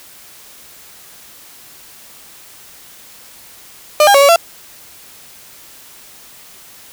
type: tone with pitch steps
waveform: 35% pulse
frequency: 603 / 806 / 557 / 564 / 677 Hz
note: D5 / G5 / C#5 / C#5 / E5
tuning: +46 / +48 / +8 / +30 / +46 cents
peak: -4 dBFS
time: 4-4.36 s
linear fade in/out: 2 ms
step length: 72 ms
effects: white hiss -40 dBFS RMS until 6.92 s